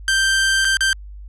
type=tone with dropouts; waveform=sawtooth; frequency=1568 Hz; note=G6; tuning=in tune; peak=-11 dBFS; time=0.08-0.93 s; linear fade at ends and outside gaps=1 ms; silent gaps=0.647-0.651 / 0.77-0.807 s; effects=added 50 Hz sine -33 dBFS peak until 1.28 s + resampled to 24000 Hz